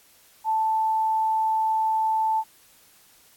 sine tone, 880 Hz, A5, in tune, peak -20 dBFS, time 0.44-2.44 s, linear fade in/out 50 ms, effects white hiss -56 dBFS RMS until 3.36 s + AAC 64 kbps

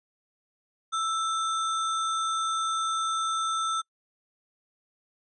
sine tone with sample-and-hold, 1325 Hz, E6, 9 cents sharp, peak -25 dBFS, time 0.92-3.82 s, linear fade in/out 20 ms, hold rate 4900 Hz, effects noise-tail reverb RT60 0.1 s tail -26 dB re dry + resampled to 22050 Hz

